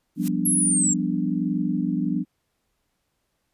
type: noise with exponential growth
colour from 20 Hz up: blue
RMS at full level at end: -29 dBFS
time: 0.15-0.28 s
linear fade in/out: 0 ms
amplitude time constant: 27 ms
type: chord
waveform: sine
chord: G dominant seventh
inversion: third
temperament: equal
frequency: 174.61 / 196 / 246.9 / 293.7 Hz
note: F3 / G3 / B3 / D4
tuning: 0 / 0 / 0 / 0 cents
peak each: -27 dBFS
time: 0.16-2.25 s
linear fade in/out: 50 ms
type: exponential sweep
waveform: sine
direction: down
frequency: 11380 to 7370 Hz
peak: -19 dBFS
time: 0.45-0.94 s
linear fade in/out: 10 ms
effects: pink hiss -74 dBFS RMS until 3.53 s + resampled to 32000 Hz